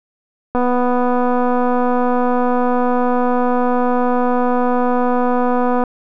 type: click train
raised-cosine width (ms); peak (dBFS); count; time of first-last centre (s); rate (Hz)
1; -5; 1307; 0.55-5.837; 247
effects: none